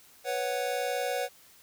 square chord, B suspended second, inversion none, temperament equal, 493.9 / 554.4 / 740 Hz, B4 / C#5 / F#5, 0 / 0 / 0 cents, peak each -34 dBFS, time 0.24-1.29 s, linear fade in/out 50 ms, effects white hiss -57 dBFS RMS until 1.62 s

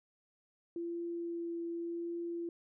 sine tone with vibrato, 339.8 Hz, F4, 47 cents flat, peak -36 dBFS, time 0.76-2.49 s, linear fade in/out 2 ms, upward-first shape triangle, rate 0.87 Hz, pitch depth 11 cents each way, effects none

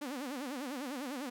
sawtooth tone with vibrato, 269.4 Hz, C#4, 49 cents flat, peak -34 dBFS, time 0.01-1.3 s, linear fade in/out 10 ms, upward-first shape sine, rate 10 Hz, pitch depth 190 cents each way, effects none

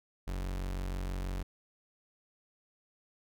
40% pulse tone, 46.25 Hz, F#1, in tune, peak -33 dBFS, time 0.27-1.43 s, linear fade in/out 10 ms, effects none

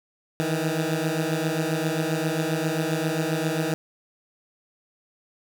15% pulse beating tone pair, 155.56 / 163.06 Hz, D#3 / E3, 0 / -19 cents, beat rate 7.5 Hz, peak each -20 dBFS, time 0.4-3.74 s, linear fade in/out 0 ms, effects none

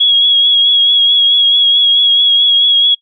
sine tone with vibrato, 3322 Hz, G#7, in tune, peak -6 dBFS, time 0-2.95 s, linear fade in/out 10 ms, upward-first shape triangle, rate 4.6 Hz, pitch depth 32 cents each way, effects noise-tail reverb RT60 0.1 s tail -22 dB re dry

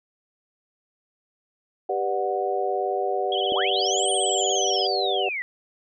sine chord, G major seventh, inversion none, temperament just, 392 / 490 / 588 / 735 Hz, G4 / B4 / D5 / F#5, 0 / -14 / +2 / -12 cents, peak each -27 / -30 / -30 / -26 dBFS, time 1.89-5.29 s, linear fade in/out 5 ms
sine tone with vibrato, 3161 Hz, G7, 14 cents sharp, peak -26 dBFS, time 3.32-4.87 s, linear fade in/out 2 ms, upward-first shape sine, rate 17 Hz, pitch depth 99 cents each way
sine linear two-way sweep, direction up then down, 260.4 to 8830 to 1906 Hz, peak -26 dBFS, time 3.52-5.42 s, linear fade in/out 0 ms, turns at 4.1 s
effects none

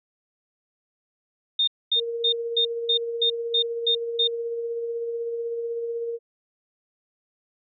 sine tone bursts, 3652 Hz, A#7, 36 cents flat, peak -18 dBFS, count 9, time 1.59-4.275 s, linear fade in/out 5 ms, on 85 ms, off 240 ms
sine tone with tremolo, 466 Hz, A#4, 1 cent flat, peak -25 dBFS, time 1.95-6.19 s, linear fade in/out 50 ms, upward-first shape sine, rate 16 Hz, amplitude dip 30%
effects none

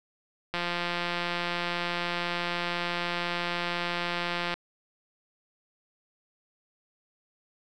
click train, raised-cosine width 0.3 ms, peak -14 dBFS, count 697, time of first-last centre 0.54-4.54 s, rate 174 Hz, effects none

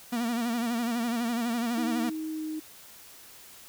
45% pulse tone with vibrato, 235.1 Hz, A#3, 15 cents sharp, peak -27 dBFS, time 0.12-2.1 s, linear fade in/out 10 ms, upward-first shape sine, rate 12 Hz, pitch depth 70 cents each way
sine tone with pitch glide, 314.6 to 311.7 Hz, D#4 to D#4, +19 to +3 cents, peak -31 dBFS, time 1.77-2.6 s, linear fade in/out 10 ms, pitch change -16 cents, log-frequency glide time 2.3-2.41 s
effects white hiss -50 dBFS RMS until 3.68 s

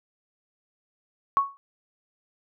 sine tone with exponential decay, 1108.7 Hz, C#6, in tune, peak -14 dBFS, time 1.37-1.57 s, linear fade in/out 0 ms, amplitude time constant 42 ms, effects none

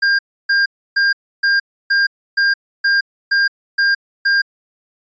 square tone bursts, 1603 Hz, G6, 38 cents sharp, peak -12 dBFS, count 10, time 0.02-4.42 s, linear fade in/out 10 ms, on 170 ms, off 300 ms, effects resampled to 16000 Hz

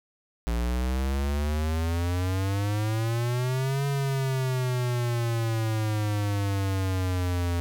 square exponential two-way sweep, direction up then down, 57 to 140.8 to 85.8 Hz, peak -25 dBFS, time 0.47-7.6 s, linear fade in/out 0 ms, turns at 3.86 s, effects none

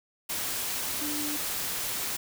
sine tone in noise, 296.7 Hz, D4, 18 cents sharp, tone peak -34 dBFS, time 1.01-1.37 s, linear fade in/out 10 ms, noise white, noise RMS -32 dBFS, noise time 0.29-2.17 s, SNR -5 dB, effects none

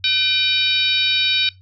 harmonic tone with a mistuned harmonic, 759 Hz, F#5, 44 cents sharp, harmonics 2 / 3 / 4 / 5 / 6 / 7, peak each -30 / -22 / -24 / -18 / -25 / -30 dBFS, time 0.04-1.49 s, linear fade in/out 2 ms, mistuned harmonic 3, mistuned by +88 cents, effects noise-tail reverb RT60 0.2 s tail -20 dB re dry + added 94 Hz sine -45 dBFS peak until 1.61 s

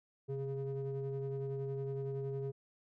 triangle ring-modulated tone, 138.7 Hz, C#3, 1 cent sharp, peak -31 dBFS, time 0.28-2.52 s, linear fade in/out 20 ms, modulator 272 Hz, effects none

